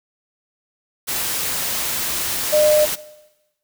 sine tone in noise, 605 Hz, D#5, 49 cents flat, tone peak -12 dBFS, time 2.52-2.86 s, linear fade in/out 20 ms, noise white, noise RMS -23 dBFS, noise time 1.07-2.96 s, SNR +8 dB, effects noise-tail reverb RT60 1.0 s tail -18 dB re dry

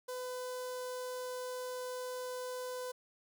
sawtooth tone with notch filter, 503 Hz, B4, 32 cents sharp, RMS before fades -41 dBFS, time 0.08-2.92 s, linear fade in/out 10 ms, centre 2300 Hz, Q 0.9, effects none

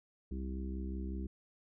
harmonic tone, 65.41 Hz, C2, in tune, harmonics 1 / 3 / 4 / 5 / 6, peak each -38 / -43 / -50 / -47 / -52 dBFS, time 0.31-1.27 s, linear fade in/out 5 ms, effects none

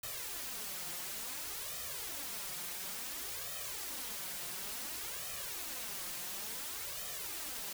white noise with flanger, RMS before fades -42 dBFS, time 0.03-7.73 s, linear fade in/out 5 ms, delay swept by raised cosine 1.6 to 5.7 ms, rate 0.57 Hz, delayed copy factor +0.75, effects none

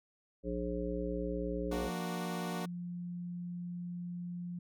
harmonic tone, 59.7 Hz, A#1, 42 cents sharp, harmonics 1 / 3 / 5 / 7 / 9, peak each -40 / -40 / -40 / -40 / -40 dBFS, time 0.43-1.91 s, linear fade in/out 50 ms
15% pulse chord, Bb augmented, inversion none, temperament equal, 233.1 / 293.7 / 370 Hz, Bb3 / D4 / F#4, 0 / 0 / 0 cents, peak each -35 / -38 / -36 dBFS, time 1.71-2.66 s, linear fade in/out 10 ms
sine tone, 175.6 Hz, F3, 10 cents sharp, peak -38 dBFS, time 1.84-4.59 s, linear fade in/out 5 ms
effects none

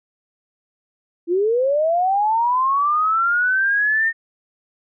sine linear sweep, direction up, 329.6 to 1838 Hz, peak -15 dBFS, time 1.27-4.13 s, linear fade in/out 50 ms, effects none

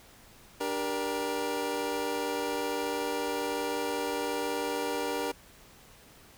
25% pulse chord, G minor, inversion second, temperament equal with one note detuned, 293.7 / 392 / 473.2 Hz, D4 / G4 / Bb4, 0 / 0 / +26 cents, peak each -32 / -32 / -29 dBFS, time 0.6-5.32 s, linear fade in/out 10 ms, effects pink hiss -55 dBFS RMS until 6.37 s

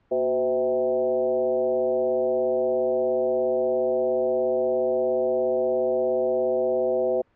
sine tone with frequency modulation, 510 Hz, C5, 44 cents flat, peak -20 dBFS, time 0.11-7.22 s, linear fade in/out 10 ms, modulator 137 Hz, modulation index 1.1, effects pink hiss -65 dBFS RMS until 7.35 s + low-pass 2000 Hz 12 dB/octave

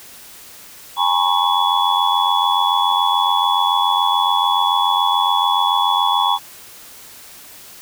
sine tone cluster, 816 / 903 / 990 / 1094 / 3403 Hz, G#5 / A5 / B5 / C#6 / G#7, -31 / +45 / +4 / -23 / +41 cents, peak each -20 dBFS, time 0.96-6.39 s, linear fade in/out 50 ms, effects white hiss -40 dBFS RMS until 7.81 s

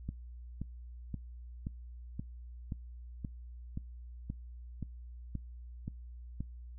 click train, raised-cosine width 5 ms, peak -25 dBFS, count 13, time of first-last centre 0.09-6.406 s, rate 1.9 Hz, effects noise-tail reverb RT60 0.2 s tail -25 dB re dry + added 60 Hz sine -45 dBFS peak until 6.78 s

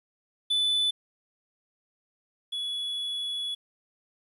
triangle tone pair in turn, 3492 / 3393 Hz, A7 / G#7, -14 / +36 cents, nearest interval unison, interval 50 cents, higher first, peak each -21 / -28 dBFS, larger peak first, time 0.5-0.91 / 2.52-3.55 s, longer second, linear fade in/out 10 ms, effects resampled to 32000 Hz + 10-bit

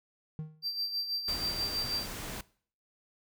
triangle tone with exponential decay, 155.56 Hz, D#3, in tune, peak -30 dBFS, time 0.39-0.67 s, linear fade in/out 0 ms, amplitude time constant 60 ms
triangle tone with tremolo, 4699 Hz, D8, in tune, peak -28 dBFS, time 0.62-2.07 s, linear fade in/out 50 ms, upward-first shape sine, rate 6.2 Hz, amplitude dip 65%
pink noise, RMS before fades -40 dBFS, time 1.28-2.41 s, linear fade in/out 2 ms
effects noise-tail reverb RT60 0.5 s tail -21 dB re dry

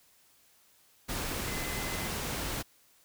sine tone in noise, 2043 Hz, C7, 42 cents flat, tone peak -42 dBFS, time 1.46-2.09 s, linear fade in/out 20 ms, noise pink, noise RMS -35 dBFS, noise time 1.08-2.63 s, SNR -10 dB, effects white hiss -64 dBFS RMS until 3.04 s

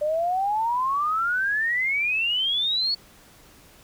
sine exponential sweep, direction up, 587.3 to 4464 Hz, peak -21 dBFS, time 0.01-2.95 s, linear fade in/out 10 ms, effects pink hiss -52 dBFS RMS until 3.83 s

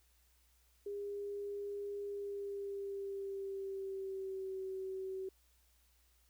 sine tone with pitch glide, 405.2 to 380.3 Hz, G#4 to F#4, -43 to +48 cents, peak -39 dBFS, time 0.86-5.29 s, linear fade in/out 5 ms, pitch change -109 cents, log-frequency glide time 2.03-4.62 s, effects added 60 Hz sine -70 dBFS peak until 6.29 s + white hiss -73 dBFS RMS until 6.29 s

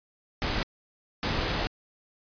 pink noise bursts at uneven times, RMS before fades -28 dBFS, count 2, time 0.42-0.63 / 1.23-1.67 s, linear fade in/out 0 ms, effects resampled to 11025 Hz

